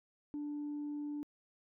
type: tone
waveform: sine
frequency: 293.7 Hz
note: D4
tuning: in tune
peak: -36 dBFS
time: 0.34-1.23 s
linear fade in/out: 0 ms
effects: tanh soft clip ceiling -35 dBFS